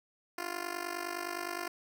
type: tone with amplitude modulation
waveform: 10% pulse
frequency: 349.1 Hz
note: F4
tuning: 1 cent flat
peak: -24 dBFS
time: 0.38-1.68 s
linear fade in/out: 5 ms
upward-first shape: sine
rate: 49.7 Hz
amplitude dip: 85%
effects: none